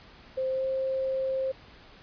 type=tone with pitch glide; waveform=sine; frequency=523.3 to 529.1 Hz; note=C5 to C5; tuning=0 to +19 cents; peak=-26 dBFS; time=0.37-1.52 s; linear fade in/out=10 ms; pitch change=+19 cents; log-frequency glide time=0.49-0.66 s; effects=pink hiss -52 dBFS RMS until 2.02 s + resampled to 11025 Hz